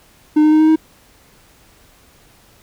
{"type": "tone with pitch steps", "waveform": "triangle", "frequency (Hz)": [304.1, 307.1, 310.1, 313.2, 316.3], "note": ["D#4", "D#4", "D#4", "D#4", "D#4"], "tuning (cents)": [-40, -23, -6, 11, 29], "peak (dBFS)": -6, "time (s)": [0.36, 0.76], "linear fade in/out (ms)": 10, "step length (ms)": 80, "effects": ["pink hiss -50 dBFS RMS until 2.62 s"]}